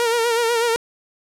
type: tone with vibrato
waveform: sawtooth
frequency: 466.2 Hz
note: A#4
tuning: in tune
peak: -13 dBFS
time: 0-0.76 s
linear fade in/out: 0 ms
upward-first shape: sine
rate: 8.1 Hz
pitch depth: 56 cents each way
effects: low-pass 12000 Hz 12 dB/octave